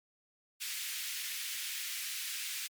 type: high-pass noise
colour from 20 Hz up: pink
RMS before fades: -39 dBFS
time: 0.6-2.68 s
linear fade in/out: 20 ms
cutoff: 2000 Hz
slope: 24 dB/octave
effects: MP3 96 kbps